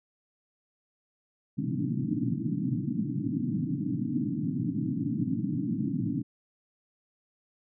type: band-pass noise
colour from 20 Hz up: white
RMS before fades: -30 dBFS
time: 1.57-6.23 s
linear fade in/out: 20 ms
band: 110 to 310 Hz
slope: 96 dB/octave
effects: none